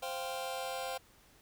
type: chord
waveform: sawtooth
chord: C suspended fourth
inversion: none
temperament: just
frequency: 523.3 / 697.7 / 784.9 Hz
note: C5 / F5 / G5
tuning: 0 / -2 / +2 cents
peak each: -36 / -38 / -37 dBFS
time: 0.02-0.98 s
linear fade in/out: 10 ms
effects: pink hiss -63 dBFS RMS until 1.41 s